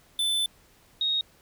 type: tone pair in turn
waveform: square / sine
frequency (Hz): 3518 / 3750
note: A7 / A#7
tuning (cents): -1 / +10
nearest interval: minor second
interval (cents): 111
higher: second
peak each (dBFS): -24 / -23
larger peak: second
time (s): 0.19-0.46 / 1.01-1.21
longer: first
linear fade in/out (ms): 2
effects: pink hiss -59 dBFS RMS until 1.41 s